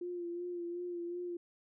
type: tone with vibrato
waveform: sine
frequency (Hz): 349.2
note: F4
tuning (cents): 0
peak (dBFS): -37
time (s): 0.01-1.37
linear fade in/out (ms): 5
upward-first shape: sine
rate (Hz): 2.7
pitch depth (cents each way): 31
effects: none